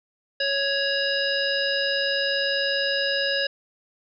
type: harmonic tone with a mistuned harmonic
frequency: 554.4 Hz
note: C#5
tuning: in tune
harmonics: 1 / 3 / 5 / 7 / 9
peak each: -27 / -26 / -29 / -31 / -29 dBFS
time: 0.4-3.47 s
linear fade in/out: 5 ms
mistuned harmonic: 5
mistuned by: +40 cents
effects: none